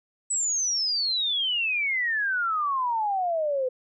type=exponential sweep; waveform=sine; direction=down; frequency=8020 to 499.6 Hz; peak=-23 dBFS; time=0.3-3.69 s; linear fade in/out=10 ms; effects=none